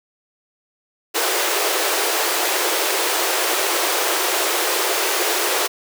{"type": "high-pass noise", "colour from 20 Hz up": "pink", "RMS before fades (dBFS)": -20, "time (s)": [1.14, 5.68], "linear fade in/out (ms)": 20, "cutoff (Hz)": 330, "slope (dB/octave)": 96, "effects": []}